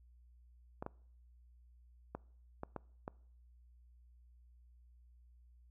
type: clicks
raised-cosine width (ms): 1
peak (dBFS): -27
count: 6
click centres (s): 0.825 / 0.864 / 2.15 / 2.634 / 2.763 / 3.079
effects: noise-tail reverb RT60 0.6 s tail -24 dB re dry + added 60 Hz sine -60 dBFS peak until 5.7 s